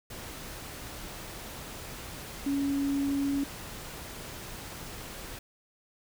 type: tone in noise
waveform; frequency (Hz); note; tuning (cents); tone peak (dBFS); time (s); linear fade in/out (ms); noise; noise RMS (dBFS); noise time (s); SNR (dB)
sine; 279.4; C#4; +14; -26; 2.46-3.44; 5; pink; -42; 0.1-5.39; +13
effects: none